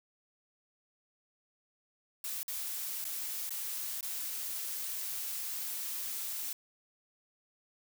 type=noise with dropouts; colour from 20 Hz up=blue; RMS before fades=-38 dBFS; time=2.24-6.53 s; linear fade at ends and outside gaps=2 ms; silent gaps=2.431-2.48 / 3.043-3.051 / 3.494-3.506 / 4.009-4.028 s; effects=none